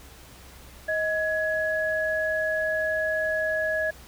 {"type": "tone pair together", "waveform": "sine", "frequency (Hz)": [630.5, 1679], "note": ["D#5", "G#6"], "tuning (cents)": [23, 18], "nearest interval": "octave + perfect fourth", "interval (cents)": 1695, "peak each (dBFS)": -26, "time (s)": [0.88, 3.91], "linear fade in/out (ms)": 10, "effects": ["added 64 Hz sine -50 dBFS peak until 4.07 s", "pink hiss -49 dBFS RMS until 4.07 s"]}